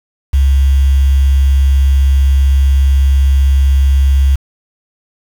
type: tone with quantisation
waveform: sine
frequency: 67.9 Hz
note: C#2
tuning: 35 cents flat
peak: -6 dBFS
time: 0.33-4.36 s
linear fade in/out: 10 ms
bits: 5
effects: none